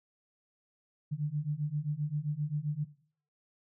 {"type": "beating tone pair", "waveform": "sine", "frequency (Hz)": [144.9, 152.5], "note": ["D3", "D#3"], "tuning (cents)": [-23, -34], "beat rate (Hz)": 7.6, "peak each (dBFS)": [-33, -33], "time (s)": [1.11, 2.85], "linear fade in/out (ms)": 20, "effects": ["noise-tail reverb RT60 0.5 s tail -17 dB re dry"]}